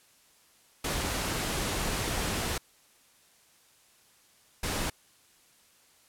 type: noise bursts at uneven times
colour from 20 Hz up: pink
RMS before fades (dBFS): -31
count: 2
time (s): 0.84-2.58 / 4.63-4.9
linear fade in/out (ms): 5
effects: white hiss -62 dBFS RMS until 6.08 s + low-pass 12000 Hz 12 dB/octave